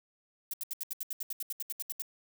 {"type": "noise bursts", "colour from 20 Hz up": "violet", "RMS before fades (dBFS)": -36, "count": 16, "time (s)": [0.51, 2.021], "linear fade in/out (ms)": 2, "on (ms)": 26, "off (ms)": 73, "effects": []}